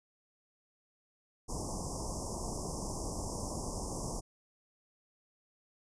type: band-stop noise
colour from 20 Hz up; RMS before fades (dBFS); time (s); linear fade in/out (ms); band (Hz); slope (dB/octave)
pink; -38; 1.48-4.21; 20; 1100 to 5100; 96
effects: resampled to 22050 Hz